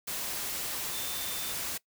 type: tone in noise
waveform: sine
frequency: 3571 Hz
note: A7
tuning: 25 cents sharp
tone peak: -42 dBFS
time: 0.92-1.53 s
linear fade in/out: 10 ms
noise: white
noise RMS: -35 dBFS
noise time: 0.07-1.78 s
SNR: -10 dB
effects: noise-tail reverb RT60 0.1 s tail -21 dB re dry